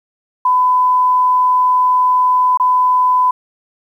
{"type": "tone with dropouts", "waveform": "sine", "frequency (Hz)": 1004, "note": "B5", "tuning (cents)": 28, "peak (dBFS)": -9, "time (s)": [0.45, 3.31], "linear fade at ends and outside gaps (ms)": 5, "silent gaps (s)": [2.574, 2.598], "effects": ["8-bit"]}